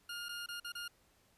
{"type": "tone with dropouts", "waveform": "20% pulse", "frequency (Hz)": 1416, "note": "F6", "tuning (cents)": 23, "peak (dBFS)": -36, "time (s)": [0.09, 0.88], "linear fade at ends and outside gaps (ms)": 5, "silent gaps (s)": [[0.286, 0.29], [0.462, 0.486], [0.6, 0.645], [0.721, 0.751]], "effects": ["pink hiss -70 dBFS RMS until 1.37 s", "resampled to 32000 Hz"]}